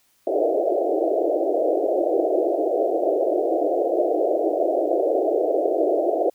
white band-pass noise, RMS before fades -21 dBFS, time 0.27-6.3 s, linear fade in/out 5 ms, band 310 to 710 Hz, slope 96 dB/octave, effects white hiss -63 dBFS RMS until 6.34 s

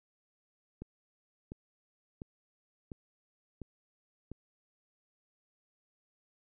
click train, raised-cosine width 3 ms, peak -29 dBFS, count 6, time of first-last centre 0.82-4.317 s, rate 1.43 Hz, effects none

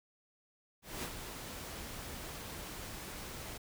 pink noise with ADSR envelope, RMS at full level -39 dBFS, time 0.82-3.58 s, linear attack 210 ms, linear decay 58 ms, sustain -6 dB, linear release 9 ms, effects none

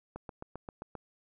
click train, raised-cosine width 1 ms, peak -27 dBFS, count 7, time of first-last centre 0.16-0.953 s, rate 7.57 Hz, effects none

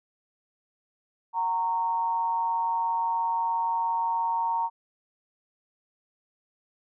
sine tone with amplitude modulation, 923 Hz, A#5, 17 cents flat, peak -21 dBFS, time 1.33-4.7 s, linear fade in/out 50 ms, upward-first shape sine, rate 177 Hz, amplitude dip 60%, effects none

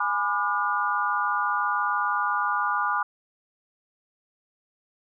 sine chord, G# diminished seventh, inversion none, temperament just, 830.6 / 996.7 / 1196.1 / 1435.3 Hz, G#5 / B5 / D6 / F6, 0 / +16 / +31 / +47 cents, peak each -30 / -29 / -26 / -28 dBFS, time 0-3.03 s, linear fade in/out 5 ms, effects none

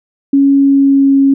sine tone with pitch glide, 277.2 to 274.2 Hz, C#4 to C#4, 0 to -19 cents, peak -5 dBFS, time 0.33-1.34 s, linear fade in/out 5 ms, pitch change -19 cents, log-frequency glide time 0.54-1.16 s, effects none

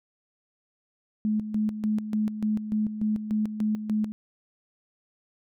sine tone with tremolo, 213.9 Hz, A3, 49 cents flat, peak -22 dBFS, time 1.25-4.12 s, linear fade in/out 0 ms, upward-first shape square, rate 3.4 Hz, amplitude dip 65%, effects none

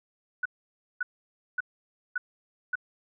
sine tone bursts, 1480 Hz, F#6, in tune, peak -25 dBFS, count 5, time 0.43-2.755 s, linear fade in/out 5 ms, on 25 ms, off 550 ms, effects none

